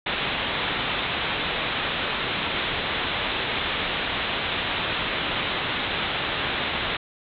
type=low-pass noise; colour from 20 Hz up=white; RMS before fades=-27 dBFS; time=0.06-6.97 s; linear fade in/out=5 ms; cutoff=3800 Hz; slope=96 dB/octave; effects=none